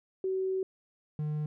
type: tone pair in turn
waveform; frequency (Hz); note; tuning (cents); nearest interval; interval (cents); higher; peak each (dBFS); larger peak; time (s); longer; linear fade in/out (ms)
sine / triangle; 378.5 / 151.25; F#4 / D#3; +39 / -49; octave + major third; 1588; first; -28; neither; 0.24-0.63 / 1.19-1.46; first; 2
effects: none